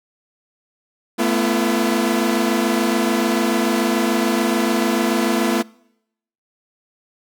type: chord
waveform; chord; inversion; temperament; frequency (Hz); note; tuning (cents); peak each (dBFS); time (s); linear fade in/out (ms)
sawtooth; A suspended second; none; equal with one note detuned; 220 / 246.9 / 338.3; A3 / B3 / E4; 0 / 0 / +45; -17; 1.18-5.63; 20
effects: noise-tail reverb RT60 0.8 s tail -25 dB re dry